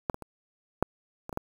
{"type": "clicks", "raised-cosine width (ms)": 1, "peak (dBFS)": [-12, -21, -26, -8, -23, -22, -16], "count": 7, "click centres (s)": [0.098, 0.144, 0.223, 0.826, 1.294, 1.328, 1.374], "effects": ["7-bit"]}